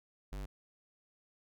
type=tone; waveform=square; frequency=49 Hz; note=G1; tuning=in tune; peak=-40 dBFS; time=0.32-0.46 s; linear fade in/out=10 ms; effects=none